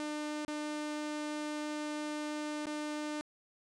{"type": "tone with dropouts", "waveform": "sawtooth", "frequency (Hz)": 300.5, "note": "D4", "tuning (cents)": 40, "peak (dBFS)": -32, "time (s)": [0, 3.21], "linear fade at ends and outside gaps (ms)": 0, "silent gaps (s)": [[0.449, 0.481], [2.657, 2.668]], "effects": ["resampled to 22050 Hz"]}